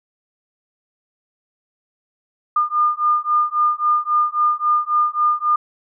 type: beating tone pair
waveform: sine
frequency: 1209 / 1212.7 Hz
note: D6 / D#6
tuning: +50 / -45 cents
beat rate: 3.7 Hz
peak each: -18 dBFS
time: 2.56-5.56 s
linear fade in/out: 5 ms
effects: none